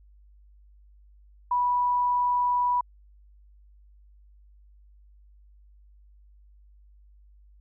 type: tone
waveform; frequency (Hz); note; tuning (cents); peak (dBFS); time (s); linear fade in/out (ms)
sine; 981; B5; -12; -21; 1.51-2.81; 5
effects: added 50 Hz sine -52 dBFS peak until 7.6 s